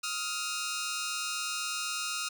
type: tone pair together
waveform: 10% pulse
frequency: 1260 / 1396 Hz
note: D#6 / F6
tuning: +21 / -1 cents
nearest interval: major second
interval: 178 cents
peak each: -27 / -27 dBFS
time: 0.03-2.29 s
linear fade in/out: 10 ms
effects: none